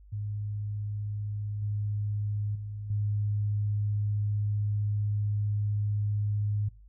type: tone with level steps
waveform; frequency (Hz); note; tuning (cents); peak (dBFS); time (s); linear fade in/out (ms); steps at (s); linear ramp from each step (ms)
sine; 103.83; G#2; 0; -31 / -28 / -35 / -26; 0.12-6.69; 10; 1.62 / 2.55 / 2.9; 5
effects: noise-tail reverb RT60 0.3 s tail -22 dB re dry + added 50 Hz sine -50 dBFS peak until 6.88 s